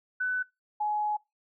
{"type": "tone pair in turn", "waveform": "sine", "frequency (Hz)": [1500, 841.8], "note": ["F#6", "G#5"], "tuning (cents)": [23, 23], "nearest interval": "minor seventh", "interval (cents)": 1000, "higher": "first", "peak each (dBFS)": -26, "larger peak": "neither", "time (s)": [[0.2, 0.43], [0.8, 1.17]], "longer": "second", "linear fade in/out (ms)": 10, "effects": ["noise-tail reverb RT60 0.2 s tail -22 dB re dry"]}